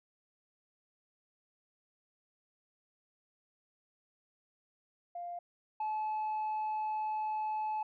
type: tone pair in turn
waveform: sine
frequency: 698.5 / 861 Hz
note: F5 / A5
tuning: 0 / -38 cents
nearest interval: major third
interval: 362 cents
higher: second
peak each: -38 / -30 dBFS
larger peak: second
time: 5.15-5.39 / 5.8-7.83 s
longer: second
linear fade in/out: 5 ms
effects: tanh soft clip ceiling -31 dBFS